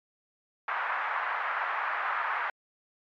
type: band-pass noise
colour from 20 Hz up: pink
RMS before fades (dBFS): -31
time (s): 0.68-2.5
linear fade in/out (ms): 2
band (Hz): 910 to 1800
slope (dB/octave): 24
effects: MP3 96 kbps